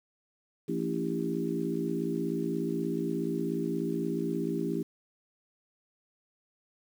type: harmonic tone with a mistuned harmonic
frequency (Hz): 56.7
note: A#1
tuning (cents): -47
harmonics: 3 / 4 / 5 / 6 / 7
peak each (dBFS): -35 / -35 / -35 / -35 / -35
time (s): 0.68-4.83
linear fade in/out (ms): 10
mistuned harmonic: 6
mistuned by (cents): -38
effects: 9-bit